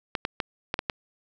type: clicks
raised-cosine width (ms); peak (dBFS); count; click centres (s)
0.3; -10; 6; 0.152 / 0.251 / 0.402 / 0.741 / 0.791 / 0.898
effects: none